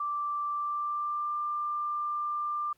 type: tone with pitch glide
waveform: sine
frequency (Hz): 1173 to 1190.1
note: D6 to D6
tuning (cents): -2 to +23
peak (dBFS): -29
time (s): 0-2.73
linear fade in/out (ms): 5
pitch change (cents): +25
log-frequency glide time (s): 0.51-1.35
effects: pink hiss -70 dBFS RMS until 2.77 s